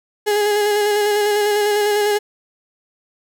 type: tone with vibrato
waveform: 35% pulse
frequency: 415.3 Hz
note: G#4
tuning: in tune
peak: -13 dBFS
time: 0.26-2.19 s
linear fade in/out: 20 ms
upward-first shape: square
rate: 10 Hz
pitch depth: 21 cents each way
effects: none